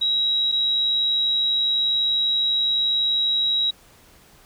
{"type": "tone pair in turn", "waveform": "sine", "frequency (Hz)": [3853, 3853], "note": ["B7", "B7"], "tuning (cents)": [-44, -44], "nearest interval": "unison", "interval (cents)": 0, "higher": "neither", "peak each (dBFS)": -18, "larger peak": "neither", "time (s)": [[0.01, 0.52], [0.52, 3.71]], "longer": "second", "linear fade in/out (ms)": 10, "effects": ["pink hiss -52 dBFS RMS until 4.45 s"]}